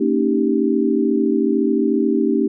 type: chord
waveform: sine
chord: Eb dominant seventh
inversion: second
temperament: equal with one note detuned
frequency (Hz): 228.8 / 277.2 / 311.1 / 392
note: Bb3 / Db4 / Eb4 / G4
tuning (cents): -32 / 0 / 0 / 0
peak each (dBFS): -20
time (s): 0-2.48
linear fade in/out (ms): 10
effects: none